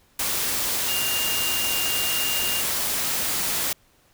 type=tone in noise; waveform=sine; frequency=2809 Hz; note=F7; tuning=9 cents sharp; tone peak=-27 dBFS; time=0.88-2.61 s; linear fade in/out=5 ms; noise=white; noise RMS=-25 dBFS; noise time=0.19-3.73 s; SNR=-5 dB; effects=pink hiss -60 dBFS RMS until 4.13 s